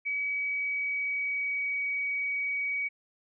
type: tone with pitch glide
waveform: sine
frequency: 2275 to 2262 Hz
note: C#7 to C#7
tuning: +44 to +34 cents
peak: -28 dBFS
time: 0.05-2.89 s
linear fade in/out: 20 ms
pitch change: -10 cents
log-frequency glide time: 0.25-1.79 s
effects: none